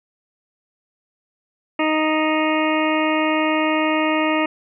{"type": "harmonic tone", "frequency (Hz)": 311.1, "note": "D#4", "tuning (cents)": 0, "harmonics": [1, 2, 3, 4, 6, 7, 8, 9], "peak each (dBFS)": [-20, -23, -25, -26, -28, -28, -29, -30], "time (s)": [1.79, 4.46], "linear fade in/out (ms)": 5, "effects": []}